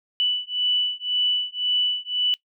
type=beating tone pair; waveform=sine; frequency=2970 / 2971.9 Hz; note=F#7 / F#7; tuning=+6 / +7 cents; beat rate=1.9 Hz; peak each=-24 / -24 dBFS; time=0.2-2.34 s; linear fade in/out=0 ms; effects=noise-tail reverb RT60 0.1 s tail -21 dB re dry